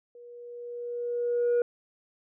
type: tone with level ramp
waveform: sine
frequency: 480.3 Hz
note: B4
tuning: 48 cents flat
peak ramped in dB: -46 to -18 dBFS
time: 0.15-1.62 s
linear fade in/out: 2 ms
effects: tanh soft clip ceiling -20 dBFS